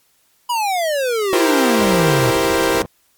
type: exponential sweep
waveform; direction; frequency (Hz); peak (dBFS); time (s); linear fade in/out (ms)
square; down; 994 to 118.3; -17; 0.49-2.31; 10
type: chord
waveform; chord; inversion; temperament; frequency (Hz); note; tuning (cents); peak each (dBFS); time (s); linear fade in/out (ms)
sawtooth; C dominant seventh; first; equal; 329.6 / 392 / 466.2 / 523.3; E4 / G4 / Bb4 / C5; 0 / 0 / 0 / 0; -16; 1.33-2.82; 0
type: low-pass noise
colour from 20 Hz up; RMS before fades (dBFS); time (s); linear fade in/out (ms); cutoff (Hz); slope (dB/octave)
white; -29; 1.79-2.86; 0; 470; 12
effects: white hiss -59 dBFS RMS until 3.17 s + MP3 96 kbps